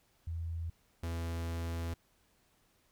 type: tone pair in turn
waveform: sine / 45% pulse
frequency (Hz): 83 / 83.72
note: E2 / E2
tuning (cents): +12 / +27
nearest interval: unison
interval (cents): 15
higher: second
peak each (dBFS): -35 / -35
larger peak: neither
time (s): 0.27-0.7 / 1.03-1.94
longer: second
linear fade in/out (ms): 5
effects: pink hiss -71 dBFS RMS until 2.91 s